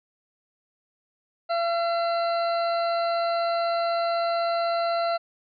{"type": "harmonic tone with a mistuned harmonic", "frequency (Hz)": 679, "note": "F5", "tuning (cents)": -49, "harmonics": [1, 2, 3, 4, 6, 7], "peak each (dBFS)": [-23, -30, -41, -42, -37, -46], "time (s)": [1.49, 5.18], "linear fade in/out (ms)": 20, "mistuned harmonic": 7, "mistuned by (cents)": -67, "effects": []}